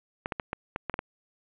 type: clicks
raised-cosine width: 0.5 ms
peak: -15 dBFS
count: 8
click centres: 0.259 / 0.322 / 0.398 / 0.531 / 0.761 / 0.897 / 0.941 / 0.991 s
effects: resampled to 8000 Hz + 9-bit